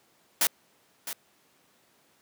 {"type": "noise with echo", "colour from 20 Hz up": "white", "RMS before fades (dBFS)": -23, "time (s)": [0.41, 0.47], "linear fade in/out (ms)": 2, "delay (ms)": 660, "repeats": 1, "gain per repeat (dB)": -12, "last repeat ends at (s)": 1.13, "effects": ["pink hiss -64 dBFS RMS until 2.21 s", "high-pass 200 Hz 12 dB/octave"]}